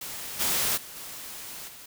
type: noise with level steps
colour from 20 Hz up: white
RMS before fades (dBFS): -37 / -26 / -43 / -40 / -46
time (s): 0.01-1.86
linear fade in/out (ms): 5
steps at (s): 0.39 / 0.76 / 0.95 / 1.67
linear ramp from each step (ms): 20
effects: none